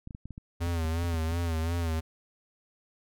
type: clicks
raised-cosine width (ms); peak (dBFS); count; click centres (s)
5; -28; 11; 0.074 / 0.108 / 0.149 / 0.256 / 0.307 / 0.379 / 0.669 / 0.85 / 1.039 / 1.143 / 1.318
type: tone with vibrato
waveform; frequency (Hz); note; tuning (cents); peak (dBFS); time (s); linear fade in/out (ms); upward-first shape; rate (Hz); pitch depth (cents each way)
square; 83; E2; +12; -28; 0.6-2.01; 20; sine; 2.8; 68
effects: none